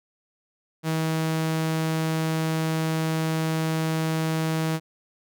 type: tone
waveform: sawtooth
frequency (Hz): 160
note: D#3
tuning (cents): +49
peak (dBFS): -19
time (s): 0.83-4.8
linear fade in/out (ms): 50
effects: none

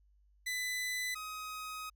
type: tone pair in turn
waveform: sawtooth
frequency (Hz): 2000 / 1259.9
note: B6 / D#6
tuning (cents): +21 / +21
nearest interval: minor sixth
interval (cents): 800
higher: first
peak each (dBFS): -31 / -37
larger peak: first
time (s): 0.46-1.15 / 1.15-1.9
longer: second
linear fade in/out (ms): 10
effects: added 50 Hz sine -64 dBFS peak until 1.95 s

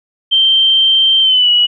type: tone with pitch glide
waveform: sine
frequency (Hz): 3136 to 2926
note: G7 to F#7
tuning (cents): 0 to -20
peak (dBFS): -7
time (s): 0.31-1.67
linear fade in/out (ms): 20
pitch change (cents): -120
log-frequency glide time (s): 1.21-1.5
effects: none

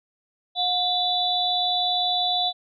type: tone cluster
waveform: sine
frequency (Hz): 721 / 3513 / 3922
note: F#5 / A7 / B7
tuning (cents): -45 / -3 / -13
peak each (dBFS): -25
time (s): 0.55-2.53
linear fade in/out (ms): 50
effects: none

